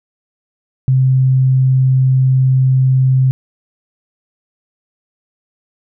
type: tone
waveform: sine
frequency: 130.81 Hz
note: C3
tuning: in tune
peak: -8 dBFS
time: 0.88-3.31 s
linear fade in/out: 0 ms
effects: none